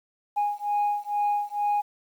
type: beating tone pair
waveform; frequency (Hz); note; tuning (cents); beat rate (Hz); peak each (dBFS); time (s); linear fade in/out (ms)
sine; 824 / 826.2; G#5 / G#5; -14 / -9; 2.2; -25; 0.36-1.82; 20
effects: tanh soft clip ceiling -19 dBFS + 9-bit